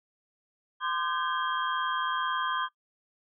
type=tone cluster; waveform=sine; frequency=1034 / 1196 / 1545 / 1663 / 3226 Hz; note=C6 / D6 / G6 / G#6 / G7; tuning=-21 / +31 / -26 / +2 / +49 cents; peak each=-31 / -33 / -34 / -39 / -37 dBFS; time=0.8-2.69 s; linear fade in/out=50 ms; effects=noise-tail reverb RT60 0.1 s tail -21 dB re dry